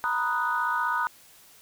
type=chord; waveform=sine; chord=B major seventh; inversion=third; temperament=equal; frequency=932.3 / 987.8 / 1244.5 / 1480 Hz; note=A#5 / B5 / D#6 / F#6; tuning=0 / 0 / 0 / 0 cents; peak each=-30 / -30 / -28 / -28 dBFS; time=0.04-1.07 s; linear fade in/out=0 ms; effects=tanh soft clip ceiling -15 dBFS + white hiss -54 dBFS RMS until 1.61 s